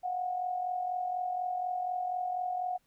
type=tone with amplitude modulation; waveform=sine; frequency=728 Hz; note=F#5; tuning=28 cents flat; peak=-28 dBFS; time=0.03-2.78 s; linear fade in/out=20 ms; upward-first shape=sine; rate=44.1 Hz; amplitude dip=55%; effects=pink hiss -73 dBFS RMS until 2.86 s